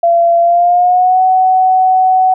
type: tone with pitch glide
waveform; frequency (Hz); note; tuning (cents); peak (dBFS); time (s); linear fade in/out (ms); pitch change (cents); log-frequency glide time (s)
sine; 682 to 748; F5 to F#5; -41 to +19; -6; 0.03-2.34; 5; +160; 0.4-1.22
effects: none

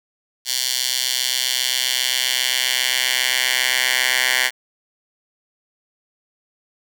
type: tone with high-pass filter sweep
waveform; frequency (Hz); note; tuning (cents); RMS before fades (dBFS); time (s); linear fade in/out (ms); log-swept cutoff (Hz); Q
10% pulse; 127.5; C3; -44; -20; 0.45-4.51; 50; 4200 to 1900; 1.5
effects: none

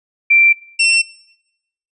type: tone pair in turn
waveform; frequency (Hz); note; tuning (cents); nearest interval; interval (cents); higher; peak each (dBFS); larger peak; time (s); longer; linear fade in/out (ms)
sine / sawtooth; 2353 / 2704; D7 / E7; +3 / +43; major second; 240; second; -7; neither; 0.3-0.53 / 0.79-1.02; neither; 10
effects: noise-tail reverb RT60 0.9 s tail -23 dB re dry + resampled to 22050 Hz

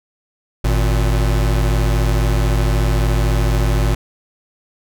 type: tone pair together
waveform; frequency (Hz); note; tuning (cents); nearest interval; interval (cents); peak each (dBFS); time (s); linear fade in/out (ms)
square; 51.91 / 116.54; G#1 / A#2; 0 / 0; octave + major second; 1400; -15 / -20; 0.64-3.95; 5
effects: none

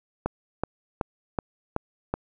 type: click train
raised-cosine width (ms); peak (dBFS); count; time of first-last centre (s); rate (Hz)
1; -11; 6; 0.26-2.14; 2.66
effects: none

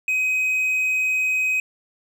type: tone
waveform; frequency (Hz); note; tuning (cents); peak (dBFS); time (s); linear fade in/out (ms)
triangle; 2522; D#7; +23; -17; 0.08-1.6; 2
effects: none

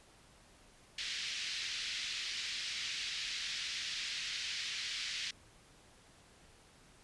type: band-pass noise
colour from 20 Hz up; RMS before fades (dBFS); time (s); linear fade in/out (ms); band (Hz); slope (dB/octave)
white; -40; 0.98-5.31; 5; 1900 to 5000; 24
effects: pink hiss -62 dBFS RMS until 7.03 s + resampled to 24000 Hz

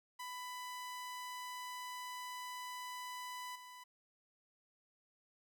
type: tone with level steps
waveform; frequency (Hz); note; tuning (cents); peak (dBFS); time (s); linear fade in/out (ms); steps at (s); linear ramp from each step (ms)
sawtooth; 996; B5; +14; -40 / -48; 0.19-3.84; 10; 3.55; 10
effects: none

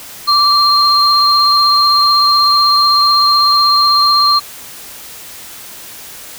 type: tone pair together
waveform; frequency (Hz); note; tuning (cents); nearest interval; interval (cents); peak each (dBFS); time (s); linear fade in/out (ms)
sine; 1166 / 4191; D6 / C8; -13 / +2; octave + minor seventh; 2215; -10; 0.27-4.4; 20
effects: white hiss -32 dBFS RMS until 6.38 s

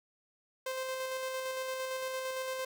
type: tone with tremolo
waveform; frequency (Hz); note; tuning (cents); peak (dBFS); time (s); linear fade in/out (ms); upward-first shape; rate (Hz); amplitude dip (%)
sawtooth; 521; C5; -7; -30; 0.66-2.65; 5; square; 8.8; 25
effects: none

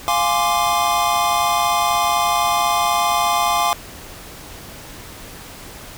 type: chord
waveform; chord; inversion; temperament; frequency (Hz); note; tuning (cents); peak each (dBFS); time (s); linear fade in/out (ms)
square; D half-diminished seventh; first; equal; 698.5 / 830.6 / 1046.5 / 1174.7; F5 / Ab5 / C6 / D6; 0 / 0 / 0 / 0; -22; 0.08-3.73; 0
effects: pink hiss -37 dBFS RMS until 5.97 s

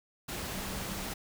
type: tone in noise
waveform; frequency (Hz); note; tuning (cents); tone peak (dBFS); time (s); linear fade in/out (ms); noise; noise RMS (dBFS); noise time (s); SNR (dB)
sine; 192.8; G3; -28; -42; 0.53-1.06; 10; pink; -38; 0.28-1.14; -7
effects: none

